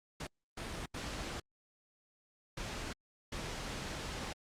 pink noise bursts at uneven times, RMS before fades -41 dBFS, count 5, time 0.2-0.27 / 0.57-0.86 / 0.94-1.4 / 2.57-2.93 / 3.32-4.33 s, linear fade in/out 5 ms, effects low-pass 7000 Hz 12 dB/octave + Opus 48 kbps

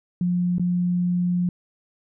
sine tone with dropouts, 177.5 Hz, F3, 28 cents sharp, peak -19 dBFS, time 0.21-1.49 s, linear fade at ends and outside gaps 2 ms, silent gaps 0.583-0.596 s, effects none

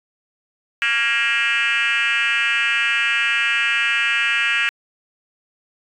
sine tone with frequency modulation, 2138 Hz, C7, 37 cents sharp, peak -14 dBFS, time 0.82-4.69 s, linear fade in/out 0 ms, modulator 247 Hz, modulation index 2.9, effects tanh soft clip ceiling -14 dBFS

